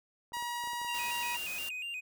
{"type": "clicks", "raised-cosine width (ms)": 1, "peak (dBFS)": -38, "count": 9, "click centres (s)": [0.321, 0.369, 0.425, 0.639, 0.674, 0.733, 0.816, 0.848, 1.083]}
{"type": "tone", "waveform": "sawtooth", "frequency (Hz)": 957, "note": "A#5", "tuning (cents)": 45, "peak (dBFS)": -31, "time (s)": [0.33, 1.37], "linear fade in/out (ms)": 10}
{"type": "tone with vibrato", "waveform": "triangle", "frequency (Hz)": 2641, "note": "E7", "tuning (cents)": 3, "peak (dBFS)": -35, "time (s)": [0.87, 2.01], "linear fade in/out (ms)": 20, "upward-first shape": "square", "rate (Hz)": 4.2, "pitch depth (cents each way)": 94}
{"type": "noise", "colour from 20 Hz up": "white", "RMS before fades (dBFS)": -43, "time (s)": [0.94, 1.69], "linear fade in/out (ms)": 2}
{"effects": []}